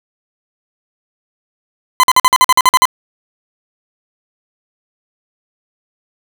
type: tone bursts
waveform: 40% pulse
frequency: 1020 Hz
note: C6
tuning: 44 cents flat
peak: -4 dBFS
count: 11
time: 2-2.854 s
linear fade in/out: 0 ms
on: 34 ms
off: 48 ms
effects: none